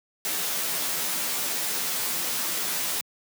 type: noise with comb filter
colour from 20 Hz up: white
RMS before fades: -28 dBFS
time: 0.25-3.01 s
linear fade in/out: 0 ms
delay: 12 ms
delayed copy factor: +0.9
effects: high-pass 150 Hz 12 dB/octave